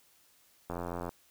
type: click train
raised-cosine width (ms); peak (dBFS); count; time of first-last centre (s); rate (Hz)
1; -23; 35; 0.7-1.092; 86.8
effects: white hiss -65 dBFS RMS until 1.3 s